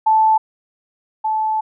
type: tone pair in turn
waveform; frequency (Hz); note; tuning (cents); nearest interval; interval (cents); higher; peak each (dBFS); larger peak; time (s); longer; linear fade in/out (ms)
sine; 876 / 870.5; A5 / A5; -8 / -19; unison; 11; first; -10 / -16; first; 0.06-0.38 / 1.24-1.61; second; 10
effects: none